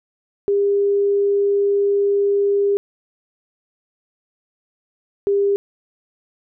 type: tone pair in turn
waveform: sine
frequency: 402.3 / 400.8 Hz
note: G4 / G4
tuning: +45 / +38 cents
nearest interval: unison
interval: 7 cents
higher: first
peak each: -14 dBFS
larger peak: neither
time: 0.48-2.77 / 5.27-5.56 s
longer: first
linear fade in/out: 0 ms
effects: none